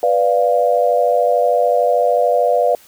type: chord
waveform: sine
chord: B diminished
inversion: none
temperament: equal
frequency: 493.9 / 587.3 / 698.5 Hz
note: B4 / D5 / F5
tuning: 0 / 0 / 0 cents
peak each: -16 dBFS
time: 0.03-2.75 s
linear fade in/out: 2 ms
effects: white hiss -47 dBFS RMS until 2.87 s